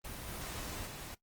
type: noise with level steps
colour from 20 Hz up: pink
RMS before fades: -44 / -42 / -46 dBFS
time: 0.04-1.15 s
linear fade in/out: 10 ms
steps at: 0.26 / 0.85 s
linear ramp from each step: 20 ms
effects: noise-tail reverb RT60 0.1 s tail -17 dB re dry + Opus 24 kbps